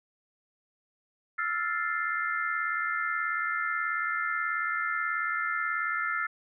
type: chord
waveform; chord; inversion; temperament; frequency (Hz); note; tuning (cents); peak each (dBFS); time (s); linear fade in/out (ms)
sine; F major seventh; third; equal; 1318.5 / 1396.9 / 1760 / 2093; E6 / F6 / A6 / C7; 0 / 0 / 0 / 0; -33 / -32 / -33 / -35; 1.38-6.27; 10
effects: none